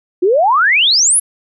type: exponential sweep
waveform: sine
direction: up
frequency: 339.5 to 11400 Hz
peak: -8 dBFS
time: 0.22-1.2 s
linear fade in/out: 10 ms
effects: none